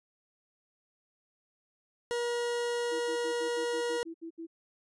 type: tone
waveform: 40% pulse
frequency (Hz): 477.6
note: A#4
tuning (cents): +42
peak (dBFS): -29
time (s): 2.11-4.03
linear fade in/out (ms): 0
type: tone bursts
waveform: sine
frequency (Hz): 330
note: E4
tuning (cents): +2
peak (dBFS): -38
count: 10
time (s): 2.91-4.469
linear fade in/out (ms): 20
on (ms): 92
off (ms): 71
effects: resampled to 22050 Hz